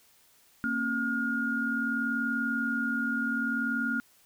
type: tone cluster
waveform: sine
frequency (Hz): 230.6 / 271.2 / 1423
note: A#3 / C#4 / F6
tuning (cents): -19 / -38 / +32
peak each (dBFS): -32 / -34 / -29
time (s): 0.64-4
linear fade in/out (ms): 0
effects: white hiss -62 dBFS RMS until 4.25 s